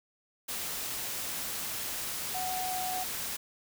sine tone in noise, 740 Hz, F#5, in tune, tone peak -33 dBFS, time 2.34-3.04 s, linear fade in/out 10 ms, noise white, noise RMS -36 dBFS, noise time 0.48-3.37 s, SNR 0 dB, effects none

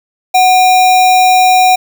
sine tone with sample-and-hold, 740 Hz, F#5, in tune, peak -4 dBFS, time 0.34-1.76 s, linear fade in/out 10 ms, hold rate 3150 Hz, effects none

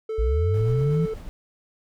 triangle tone, 440 Hz, A4, in tune, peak -24 dBFS, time 0.09-1.14 s, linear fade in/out 5 ms
sine linear sweep, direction up, 51.2 to 168.4 Hz, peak -19 dBFS, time 0.18-1.06 s, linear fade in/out 10 ms
brown noise with tremolo, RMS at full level -36 dBFS, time 0.54-1.29 s, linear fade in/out 0 ms, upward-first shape sine, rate 8.2 Hz, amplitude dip 30%
effects none

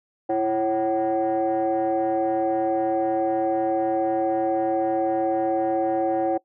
sine tone cluster, 335.1 / 549 / 759 Hz, E4 / C#5 / F#5, +29 / -17 / +44 cents, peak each -23 dBFS, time 0.29-6.38 s, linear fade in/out 10 ms, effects noise-tail reverb RT60 0.1 s tail -21 dB re dry + tanh soft clip ceiling -15 dBFS

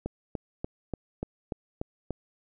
click train, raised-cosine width 2 ms, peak -18 dBFS, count 8, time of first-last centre 0.06-2.107 s, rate 3.42 Hz, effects none

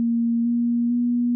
sine tone with pitch steps, 233.1 / 237.2 / 241.3 Hz, A#3 / A#3 / B3, 0 / +30 / -40 cents, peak -18 dBFS, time 0-1.35 s, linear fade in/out 0 ms, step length 450 ms, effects none

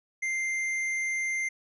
sine tone with tanh clipping, 2093 Hz, C7, in tune, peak -29 dBFS, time 0.22-1.49 s, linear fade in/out 10 ms, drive 11 dB, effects low-pass 10000 Hz 12 dB/octave

